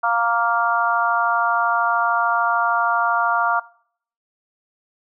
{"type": "harmonic tone", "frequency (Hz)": 233.1, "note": "A#3", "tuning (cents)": 0, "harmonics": [3, 4, 5, 6], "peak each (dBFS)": [-22, -22, -22, -22], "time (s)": [0.03, 3.6], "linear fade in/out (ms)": 10, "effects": ["noise-tail reverb RT60 0.6 s tail -21 dB re dry"]}